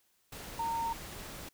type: tone in noise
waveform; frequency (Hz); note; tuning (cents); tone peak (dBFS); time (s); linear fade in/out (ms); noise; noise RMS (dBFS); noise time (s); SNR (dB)
sine; 919; A#5; -25; -31; 0.59-0.93; 5; pink; -45; 0.32-1.49; +11
effects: white hiss -72 dBFS RMS until 1.53 s